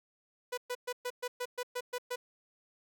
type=tone bursts; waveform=sawtooth; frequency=493.9 Hz; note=B4; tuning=in tune; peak=-30 dBFS; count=10; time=0.52-2.16 s; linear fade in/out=10 ms; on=56 ms; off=120 ms; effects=none